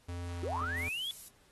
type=tone with pitch glide; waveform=square; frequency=87.31 to 85.61 Hz; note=F2 to F2; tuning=0 to -34 cents; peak=-38 dBFS; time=0.08-0.89 s; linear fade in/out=10 ms; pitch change=-34 cents; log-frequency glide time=0.23-0.69 s
type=linear sweep; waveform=sine; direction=up; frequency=329.6 to 3475 Hz; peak=-34 dBFS; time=0.43-1.11 s; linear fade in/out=0 ms
type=noise; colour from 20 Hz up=violet; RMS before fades=-45 dBFS; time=0.76-1.29 s; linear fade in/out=10 ms
effects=pink hiss -66 dBFS RMS until 1.51 s + AAC 32 kbps